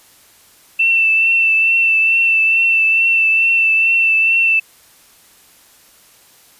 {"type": "tone with vibrato", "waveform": "sine", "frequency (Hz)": 2673, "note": "E7", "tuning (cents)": 23, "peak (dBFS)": -10, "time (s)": [0.79, 4.6], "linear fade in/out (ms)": 10, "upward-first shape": "triangle", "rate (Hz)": 2.3, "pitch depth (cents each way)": 27, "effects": ["white hiss -48 dBFS RMS until 6.59 s", "resampled to 32000 Hz"]}